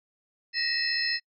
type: tone cluster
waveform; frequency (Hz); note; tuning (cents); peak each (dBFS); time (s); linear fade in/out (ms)
sine; 1870 / 1945 / 2607 / 4189 / 5230; A#6 / B6 / E7 / C8 / E8; +5 / -27 / -20 / +1 / -15; -32 / -35 / -35 / -31 / -29; 0.53-1.2; 50
effects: noise-tail reverb RT60 0.1 s tail -26 dB re dry